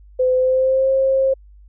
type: tone with pitch glide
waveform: sine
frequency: 510 to 533.8 Hz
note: C5 to C5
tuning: -44 to +35 cents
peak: -13 dBFS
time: 0.19-1.34 s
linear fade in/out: 10 ms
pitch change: +79 cents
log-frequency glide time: 0.35-0.9 s
effects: added 50 Hz sine -42 dBFS peak until 1.68 s